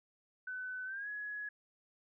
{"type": "tone with pitch glide", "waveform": "sine", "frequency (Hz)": [1507, 1681.8], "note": ["F#6", "G#6"], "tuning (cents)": [31, 21], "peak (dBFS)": -39, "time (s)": [0.47, 1.49], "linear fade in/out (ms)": 5, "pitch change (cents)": 190, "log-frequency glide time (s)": [0.85, 1.08], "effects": []}